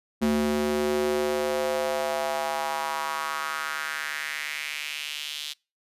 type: tone with high-pass filter sweep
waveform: square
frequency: 74.3 Hz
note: D2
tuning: 21 cents sharp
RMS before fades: -28 dBFS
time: 0.21-5.54 s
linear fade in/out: 20 ms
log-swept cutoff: 240 to 3500 Hz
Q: 3
effects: noise-tail reverb RT60 0.3 s tail -26 dB re dry + resampled to 32000 Hz